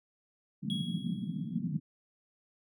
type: band-pass noise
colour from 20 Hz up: pink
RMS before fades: -35 dBFS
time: 0.62-1.8 s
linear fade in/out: 20 ms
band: 150 to 240 Hz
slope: 48 dB/octave
type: tone with exponential decay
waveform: triangle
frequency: 3322 Hz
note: G#7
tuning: in tune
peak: -33 dBFS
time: 0.7-1.58 s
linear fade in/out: 1 ms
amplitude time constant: 190 ms
effects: none